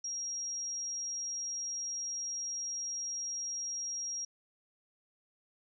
sine tone, 5630 Hz, F8, 13 cents sharp, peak -35 dBFS, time 0.04-4.25 s, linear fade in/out 5 ms, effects none

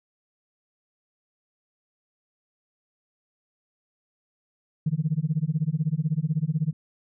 sine tone with tremolo, 155.56 Hz, D#3, in tune, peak -18 dBFS, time 4.86-6.73 s, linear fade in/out 5 ms, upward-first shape sine, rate 16 Hz, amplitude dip 100%, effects tanh soft clip ceiling -14 dBFS

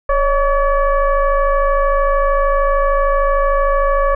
sine tone with frequency modulation, 554.4 Hz, C#5, in tune, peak -11 dBFS, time 0.09-4.15 s, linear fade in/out 5 ms, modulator 581 Hz, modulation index 1.3, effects none

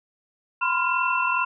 sine tone cluster, 1000 / 1042 / 1395 / 2694 Hz, B5 / C6 / F6 / E7, +21 / -7 / -2 / +37 cents, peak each -26 dBFS, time 0.61-1.45 s, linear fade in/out 10 ms, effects none

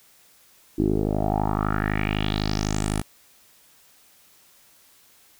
10% pulse tone with low-pass filter sweep, 51.91 Hz, G#1, in tune, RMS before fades -24 dBFS, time 0.78-3.02 s, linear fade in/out 10 ms, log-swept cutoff 320 to 11000 Hz, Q 4.6, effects white hiss -56 dBFS RMS until 5.39 s

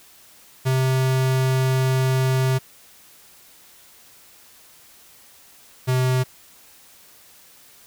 square tone pair in turn, 130.81 / 128.41 Hz, C3 / C3, 0 / -32 cents, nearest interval unison, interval 32 cents, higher first, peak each -18 dBFS, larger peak neither, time 0.65-2.59 / 5.87-6.24 s, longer first, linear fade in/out 20 ms, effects white hiss -50 dBFS RMS until 7.86 s

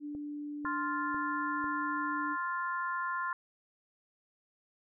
sine tone with pitch glide, 293.7 to 295.7 Hz, D4 to D4, 0 to +12 cents, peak -37 dBFS, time 0-2.37 s, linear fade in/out 50 ms, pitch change +12 cents, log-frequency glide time 0.65-2 s
click train, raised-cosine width 2 ms, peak -35 dBFS, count 4, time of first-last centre 0.15-1.643 s, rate 2.01 Hz
harmonic tone, 349.2 Hz, F4, in tune, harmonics 3 / 4 / 5, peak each -34 / -37 / -40 dBFS, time 0.65-3.33 s, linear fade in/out 2 ms
effects none

